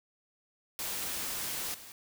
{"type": "noise with level steps", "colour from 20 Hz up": "white", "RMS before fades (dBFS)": [-36, -49], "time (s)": [0.79, 1.92], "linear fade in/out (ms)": 0, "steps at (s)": 1.74, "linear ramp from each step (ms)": 5, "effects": []}